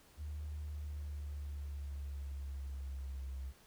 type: tone with pitch glide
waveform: triangle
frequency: 74.9 to 66.34 Hz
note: D2 to C2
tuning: +35 to +25 cents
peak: -36 dBFS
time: 0.17-3.53 s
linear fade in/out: 50 ms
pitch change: -210 cents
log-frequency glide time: 0.62-3.31 s
effects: tanh soft clip ceiling -38 dBFS + pink hiss -64 dBFS RMS until 3.66 s